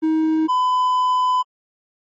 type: tone pair in turn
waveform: triangle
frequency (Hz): 316.4 / 1006.5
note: D#4 / B5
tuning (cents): +29 / +33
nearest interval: octave + minor sixth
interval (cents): 2004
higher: second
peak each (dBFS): -13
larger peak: neither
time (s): 0.02-0.48 / 0.48-1.43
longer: second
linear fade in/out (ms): 20
effects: MP3 32 kbps